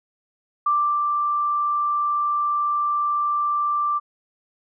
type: tone with ADSR envelope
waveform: sine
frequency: 1177 Hz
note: D6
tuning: 3 cents sharp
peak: -16 dBFS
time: 0.66-4 s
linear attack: 6 ms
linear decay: 330 ms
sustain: -3 dB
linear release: 29 ms
effects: none